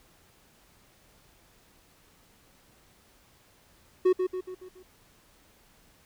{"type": "tone with echo", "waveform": "triangle", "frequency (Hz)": 368.8, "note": "F#4", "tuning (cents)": -6, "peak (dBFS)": -16, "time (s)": [4.05, 4.13], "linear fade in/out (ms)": 10, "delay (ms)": 140, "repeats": 5, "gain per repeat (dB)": -6, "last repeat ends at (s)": 4.83, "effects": ["pink hiss -61 dBFS RMS until 6.05 s"]}